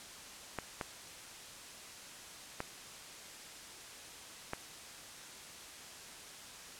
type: clicks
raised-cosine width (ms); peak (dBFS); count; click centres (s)
0.5; -21; 4; 0.587 / 0.812 / 2.604 / 4.534
effects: white hiss -50 dBFS RMS until 6.79 s + low-pass 9000 Hz 12 dB/octave